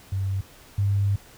sine tone pair in turn, 96.7 / 99.94 Hz, G2 / G2, -23 / +34 cents, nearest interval minor second, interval 57 cents, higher second, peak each -23 / -19 dBFS, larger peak second, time 0.12-0.41 / 0.78-1.16 s, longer second, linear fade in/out 5 ms, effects pink hiss -50 dBFS RMS until 1.37 s

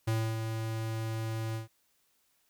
square tone with ADSR envelope, 111.8 Hz, A2, 28 cents sharp, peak -27 dBFS, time 0.07-1.68 s, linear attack 10 ms, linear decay 280 ms, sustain -6 dB, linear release 130 ms, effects white hiss -72 dBFS RMS until 2.49 s

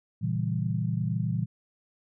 sine chord, A# diminished seventh, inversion none, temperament equal, 116.54 / 138.59 / 164.81 / 196 Hz, A#2 / C#3 / E3 / G3, 0 / 0 / 0 / 0 cents, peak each -29 / -34 / -30 / -34 dBFS, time 0.21-1.46 s, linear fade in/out 20 ms, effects none

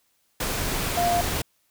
sine tone in noise, 698.5 Hz, F5, in tune, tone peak -20 dBFS, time 0.97-1.21 s, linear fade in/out 5 ms, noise pink, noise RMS -27 dBFS, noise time 0.4-1.42 s, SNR +4 dB, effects white hiss -68 dBFS RMS until 1.7 s

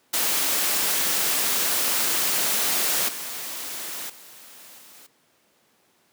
white noise with level steps, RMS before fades -23 / -33 / -46 / -48 dBFS, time 0.13-5.07 s, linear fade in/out 10 ms, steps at 3.08 / 4.09 / 4.78 s, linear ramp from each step 10 ms, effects pink hiss -63 dBFS RMS until 6.12 s + high-pass 200 Hz 12 dB/octave

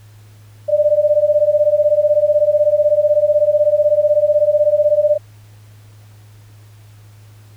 sine beating tone pair, 587 / 603 Hz, D5 / D5, -1 / +46 cents, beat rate 16 Hz, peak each -14 / -13 dBFS, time 0.68-5.18 s, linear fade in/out 20 ms, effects added 105 Hz sine -40 dBFS peak until 7.56 s + pink hiss -52 dBFS RMS until 7.56 s

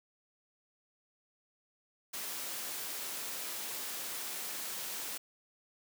white high-pass noise, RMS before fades -40 dBFS, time 2.13-5.18 s, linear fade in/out 10 ms, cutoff 220 Hz, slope 12 dB/octave, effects none

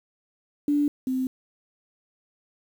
sine tone pair in turn, 291.3 / 259 Hz, D4 / C4, -14 / -17 cents, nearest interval major second, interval 203 cents, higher first, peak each -19 / -23 dBFS, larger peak first, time 0.68-0.88 / 1.07-1.27 s, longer neither, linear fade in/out 2 ms, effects 8-bit

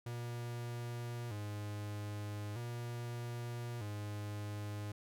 45% pulse tone with vibrato, 111.4 Hz, A2, 22 cents sharp, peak -40 dBFS, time 0.06-4.92 s, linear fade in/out 5 ms, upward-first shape square, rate 0.4 Hz, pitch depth 120 cents each way, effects none

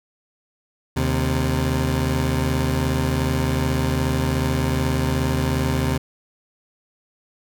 20% pulse tone pair together, 76.6 / 130.62 Hz, D#2 / C3, -27 / -3 cents, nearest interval major sixth, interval 924 cents, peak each -17 dBFS, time 0.96-5.98 s, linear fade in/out 10 ms, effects none

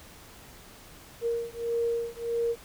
sine beating tone pair, 466.2 / 467.8 Hz, A#4 / A#4, 0 / +6 cents, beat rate 1.6 Hz, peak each -30 dBFS, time 1.21-2.56 s, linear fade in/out 50 ms, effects pink hiss -50 dBFS RMS until 2.64 s

